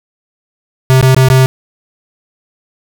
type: tone with dropouts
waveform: square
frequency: 130.81 Hz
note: C3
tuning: in tune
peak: -5 dBFS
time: 0.9-1.46 s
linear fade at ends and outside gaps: 0 ms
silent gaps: 1.011-1.027 / 1.146-1.165 / 1.286-1.301 s
effects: none